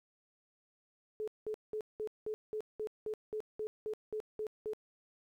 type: tone bursts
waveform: sine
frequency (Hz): 430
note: A4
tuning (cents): -40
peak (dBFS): -35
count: 14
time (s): 1.2-4.734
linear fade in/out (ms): 0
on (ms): 76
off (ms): 190
effects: 12-bit